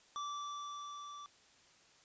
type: tone with level ramp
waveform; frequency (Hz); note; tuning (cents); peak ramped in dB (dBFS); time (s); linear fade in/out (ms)
square; 1164; D6; -16; -39 to -48; 0.16-1.26; 0
effects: white hiss -65 dBFS RMS until 2.04 s + resampled to 16000 Hz